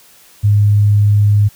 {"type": "tone", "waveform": "sine", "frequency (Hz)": 103.3, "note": "G#2", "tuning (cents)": -9, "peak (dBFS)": -7, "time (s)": [0.43, 1.49], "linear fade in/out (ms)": 20, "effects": ["white hiss -45 dBFS RMS until 1.55 s"]}